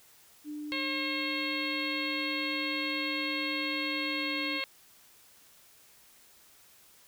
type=tone with pitch glide; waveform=sine; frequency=298.5 to 295.2 Hz; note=D4 to D4; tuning=+28 to +9 cents; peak=-36 dBFS; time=0.44-4.61 s; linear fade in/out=50 ms; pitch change=-19 cents; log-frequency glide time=4.14-4.28 s
type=harmonic tone; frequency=539 Hz; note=C#5; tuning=49 cents flat; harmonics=1 / 2 / 3 / 4 / 5 / 6 / 7 / 8; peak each=-42 / -42 / -44 / -35 / -38 / -40 / -43 / -39 dBFS; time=0.72-4.64 s; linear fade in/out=0 ms
effects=white hiss -59 dBFS RMS until 7.07 s